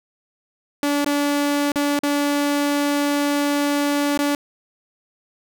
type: tone with dropouts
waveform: sawtooth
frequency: 288.1 Hz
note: D4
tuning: 33 cents flat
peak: -14 dBFS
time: 0.83-4.35 s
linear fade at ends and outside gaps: 1 ms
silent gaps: 1.046-1.061 / 1.719-1.758 / 1.991-2.033 / 4.175-4.19 s
effects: none